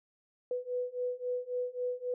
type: beating tone pair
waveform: sine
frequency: 493.9 / 497.6 Hz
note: B4 / B4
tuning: 0 / +13 cents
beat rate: 3.7 Hz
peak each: -36 / -35 dBFS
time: 0.51-2.14 s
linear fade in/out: 2 ms
effects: none